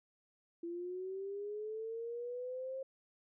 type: linear sweep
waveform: sine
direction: up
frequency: 336.6 to 535 Hz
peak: -39 dBFS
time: 0.63-2.83 s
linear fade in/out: 5 ms
effects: none